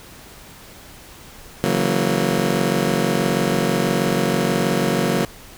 20% pulse chord, F# dominant seventh, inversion second, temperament just, 138.75 / 166.5 / 185 / 231.2 Hz, C#3 / E3 / F#3 / A#3, +2 / +18 / 0 / -14 cents, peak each -20 / -20 / -17 / -17 dBFS, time 1.64-5.25 s, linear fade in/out 0 ms, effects pink hiss -42 dBFS RMS until 5.57 s

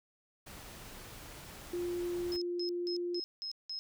pink noise, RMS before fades -49 dBFS, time 0.46-2.37 s, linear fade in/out 10 ms
sine tone, 350.7 Hz, F4, 7 cents sharp, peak -33 dBFS, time 1.73-3.2 s, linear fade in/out 5 ms
sine tone bursts, 5150 Hz, E8, 41 cents flat, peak -37 dBFS, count 6, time 2.32-3.79 s, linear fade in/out 0 ms, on 95 ms, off 180 ms
effects none

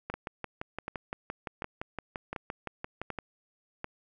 two click trains, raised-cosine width 0.5 ms, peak -20 / -20 dBFS, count 6 / 19, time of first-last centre 0.14-3.844 / 0.1-3.187 s, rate 1.35 / 5.83 Hz, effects none

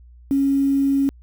sine tone with quantisation, 275.5 Hz, C#4, 11 cents flat, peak -15 dBFS, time 0.31-1.09 s, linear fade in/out 0 ms, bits 7, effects added 60 Hz sine -43 dBFS peak until 1.22 s

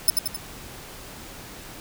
5% pulse tone with echo, 5274 Hz, E8, in tune, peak -7 dBFS, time 0.08-0.1 s, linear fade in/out 2 ms, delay 88 ms, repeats 3, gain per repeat -5 dB, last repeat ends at 0.364 s, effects pink hiss -41 dBFS RMS until 1.8 s

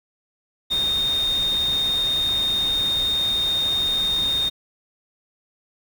sine tone in noise, 3679 Hz, A#7, 24 cents flat, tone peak -19 dBFS, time 0.7-4.5 s, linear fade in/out 20 ms, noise pink, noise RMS -34 dBFS, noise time 0.7-4.5 s, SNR +12 dB, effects none

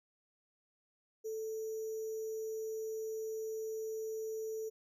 sine tone with sample-and-hold, 440 Hz, A4, in tune, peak -37 dBFS, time 1.24-4.7 s, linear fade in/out 20 ms, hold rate 6300 Hz, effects none

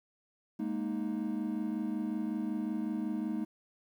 triangle chord, Ab suspended second, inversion none, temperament equal, 207.7 / 233.1 / 311.1 Hz, Ab3 / Bb3 / Eb4, 0 / 0 / 0 cents, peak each -34 dBFS, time 0.59-3.45 s, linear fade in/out 10 ms, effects tanh soft clip ceiling -22 dBFS + 11-bit

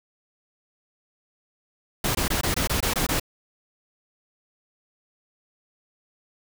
pink noise bursts, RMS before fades -24 dBFS, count 9, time 2.04-3.198 s, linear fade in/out 5 ms, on 110 ms, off 21 ms, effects none

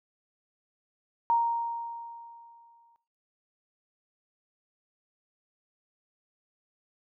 sine tone with exponential decay, 932.3 Hz, A#5, in tune, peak -20 dBFS, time 1.3-2.96 s, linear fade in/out 0 ms, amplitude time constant 360 ms, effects noise-tail reverb RT60 0.6 s tail -19 dB re dry

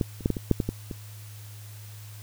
clicks, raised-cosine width 3 ms, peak -11 / -26 / -9 / -11 / -17 / -6 / -12 / -14 / -20 dBFS, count 9, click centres 0.012 / 0.208 / 0.259 / 0.303 / 0.368 / 0.513 / 0.602 / 0.69 / 0.912 s, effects added 105 Hz sine -41 dBFS peak until 2.22 s + white hiss -50 dBFS RMS until 2.22 s

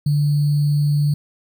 sine tone with sample-and-hold, 146.5 Hz, D3, 4 cents flat, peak -14 dBFS, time 0.06-1.14 s, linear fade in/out 5 ms, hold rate 4410 Hz, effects none

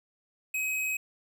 square tone, 2537 Hz, D#7, 33 cents sharp, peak -29 dBFS, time 0.54-0.97 s, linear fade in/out 5 ms, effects none

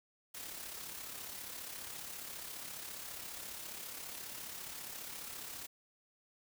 white noise with amplitude modulation, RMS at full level -44 dBFS, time 0.34-5.67 s, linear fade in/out 10 ms, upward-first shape sine, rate 34.7 Hz, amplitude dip 45%, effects none

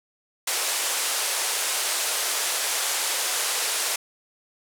white band-pass noise, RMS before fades -26 dBFS, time 0.47-3.96 s, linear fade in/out 5 ms, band 430 to 11000 Hz, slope 24 dB/octave, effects none

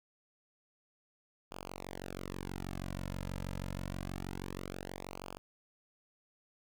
sawtooth tone with flanger, 46.25 Hz, F#1, in tune, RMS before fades -42 dBFS, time 1.51-5.38 s, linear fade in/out 0 ms, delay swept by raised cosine 0.51 to 2.71 ms, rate 0.26 Hz, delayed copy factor -0.95, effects none

